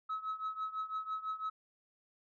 sine tone with tremolo, 1287 Hz, E6, 42 cents flat, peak -31 dBFS, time 0.09-1.5 s, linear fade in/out 10 ms, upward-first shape triangle, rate 6 Hz, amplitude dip 90%, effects tanh soft clip ceiling -32 dBFS

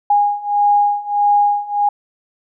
sine beating tone pair, 820 / 821.6 Hz, G#5 / G#5, -22 / -19 cents, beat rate 1.6 Hz, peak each -16 / -14 dBFS, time 0.1-1.89 s, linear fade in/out 5 ms, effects none

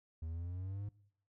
triangle exponential sweep, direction up, 79 to 103.83 Hz, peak -37 dBFS, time 0.22-0.89 s, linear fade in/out 5 ms, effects noise-tail reverb RT60 0.7 s tail -22 dB re dry

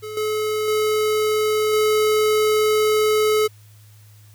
square tone with level steps, 428.8 Hz, A4, 45 cents flat, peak -30 / -21 / -18 / -16 dBFS, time 0.02-3.48 s, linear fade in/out 20 ms, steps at 0.17 / 0.68 / 1.73 s, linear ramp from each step 2 ms, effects added 105 Hz sine -45 dBFS peak until 4.34 s + white hiss -55 dBFS RMS until 4.34 s

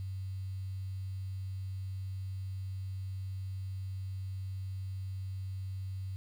sine tone with quantisation, 95.2 Hz, F#2, 50 cents sharp, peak -36 dBFS, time 0-6.16 s, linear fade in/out 0 ms, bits 10, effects none

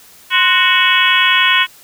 harmonic tone with a mistuned harmonic, 370 Hz, F#4, in tune, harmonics 3 / 4 / 5 / 6 / 7 / 8 / 9, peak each -17 / -17 / -17 / -17 / -17 / -17 / -17 dBFS, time 0.3-1.67 s, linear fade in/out 50 ms, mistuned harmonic 3, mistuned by -100 cents, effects white hiss -43 dBFS RMS until 1.83 s

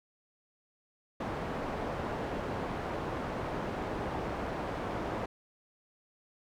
white low-pass noise, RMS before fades -36 dBFS, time 1.2-5.26 s, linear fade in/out 5 ms, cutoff 820 Hz, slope 12 dB/octave, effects none

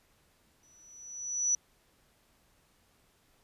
sine tone with exponential growth, 5920 Hz, F#8, in tune, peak -23 dBFS, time 0.63-1.55 s, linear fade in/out 2 ms, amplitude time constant 200 ms, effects pink hiss -68 dBFS RMS until 3.43 s + resampled to 32000 Hz

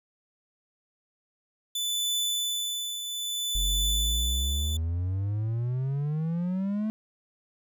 sawtooth tone with tremolo, 3497 Hz, A7, 11 cents flat, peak -22 dBFS, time 1.75-4.77 s, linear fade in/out 5 ms, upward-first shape triangle, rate 0.59 Hz, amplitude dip 60%
triangle exponential sweep, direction up, 44.28 to 220 Hz, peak -24 dBFS, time 3.55-6.9 s, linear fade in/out 0 ms
effects none

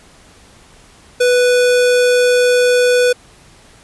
square tone, 493.8 Hz, B4, in tune, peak -10 dBFS, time 1.2-3.13 s, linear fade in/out 10 ms, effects pink hiss -45 dBFS RMS until 3.83 s + resampled to 24000 Hz

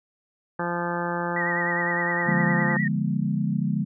harmonic tone, 173.2 Hz, F3, 14 cents flat, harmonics 1 / 2 / 3 / 4 / 5 / 6 / 7 / 8 / 9 / 10, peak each -31 / -33 / -32 / -38 / -31 / -39 / -34 / -41 / -34 / -39 dBFS, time 0.59-2.77 s, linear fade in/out 5 ms
sine tone with vibrato, 1896 Hz, A#6, 29 cents sharp, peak -25 dBFS, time 1.36-2.88 s, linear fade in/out 5 ms, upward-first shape triangle, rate 9.8 Hz, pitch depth 79 cents each way
sine chord, D diminished seventh, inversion none, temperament equal with one note detuned, 146.83 / 174.61 / 207.7 / 243 Hz, D3 / F3 / Ab3 / Cb4, 0 / 0 / 0 / -28 cents, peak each -27 / -27 / -26 / -32 dBFS, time 2.26-3.85 s, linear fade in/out 20 ms
effects none

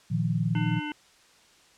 sine chord, Bb suspended fourth, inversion none, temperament equal, 116.54 / 155.56 / 174.61 Hz, Bb2 / Eb3 / F3, 0 / 0 / 0 cents, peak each -28 dBFS, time 0.1-0.8 s, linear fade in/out 20 ms
harmonic tone, 300.4 Hz, D4, 39 cents sharp, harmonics 1 / 3 / 5 / 7 / 9 / 10, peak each -33 / -38 / -40 / -41 / -43 / -43 dBFS, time 0.55-0.92 s, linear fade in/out 2 ms
effects white hiss -58 dBFS RMS until 1.77 s + low-pass 7000 Hz 12 dB/octave

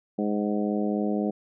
harmonic tone with a mistuned harmonic, 103.83 Hz, G#2, in tune, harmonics 2 / 3 / 4 / 5 / 6 / 7, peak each -26 / -30 / -32 / -34 / -36 / -37 dBFS, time 0.18-1.31 s, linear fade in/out 10 ms, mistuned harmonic 7, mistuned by +36 cents, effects none

